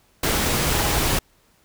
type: tone in noise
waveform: sine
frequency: 823 Hz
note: G#5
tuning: 16 cents flat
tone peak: -32 dBFS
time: 0.74-0.98 s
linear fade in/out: 5 ms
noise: pink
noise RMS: -21 dBFS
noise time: 0.23-1.19 s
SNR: -14 dB
effects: pink hiss -60 dBFS RMS until 1.64 s